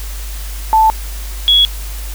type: tone pair in turn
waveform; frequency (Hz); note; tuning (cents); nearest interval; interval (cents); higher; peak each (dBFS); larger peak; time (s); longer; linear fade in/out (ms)
sine; 880 / 3352; A5 / G#7; 0 / +15; octave + major seventh; 2315; second; -6; neither; 0.73-0.9 / 1.48-1.65; neither; 0
effects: added 50 Hz sine -22 dBFS peak until 2.14 s + white hiss -32 dBFS RMS until 2.14 s